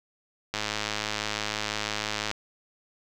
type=click train; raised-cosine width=0.2 ms; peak=-11 dBFS; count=189; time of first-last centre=0.54-2.314 s; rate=106 Hz; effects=none